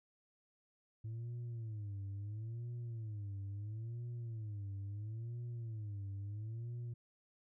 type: tone with vibrato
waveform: sine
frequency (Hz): 108.8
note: A2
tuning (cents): -19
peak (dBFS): -38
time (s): 1.04-6.94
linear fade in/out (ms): 10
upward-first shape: sine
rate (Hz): 0.74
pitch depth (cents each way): 170
effects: tanh soft clip ceiling -40 dBFS